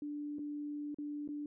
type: tone with dropouts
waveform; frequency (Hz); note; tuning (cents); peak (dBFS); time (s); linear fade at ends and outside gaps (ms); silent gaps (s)
sine; 293.7; D4; 0; -38; 0.02-1.46; 2; 0.385-0.391 / 0.945-0.985 / 1.277-1.288
effects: none